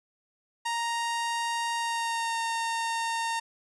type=tone with pitch glide; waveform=sawtooth; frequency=932.3 to 917.3 Hz; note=A#5 to A#5; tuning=0 to -28 cents; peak=-24 dBFS; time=0.65-3.4 s; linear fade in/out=10 ms; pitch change=-28 cents; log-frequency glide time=1.76-2.39 s; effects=resampled to 24000 Hz